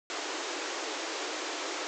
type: band-pass noise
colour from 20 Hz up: pink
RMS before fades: -36 dBFS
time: 0.1-1.87 s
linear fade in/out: 0 ms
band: 290 to 7500 Hz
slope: 96 dB/octave
effects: none